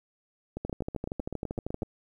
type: two click trains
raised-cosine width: 2 ms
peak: -19 / -21 dBFS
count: 16 / 11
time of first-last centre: 0.65-1.822 / 0.57-1.831 s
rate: 12.8 / 7.93 Hz
effects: 10-bit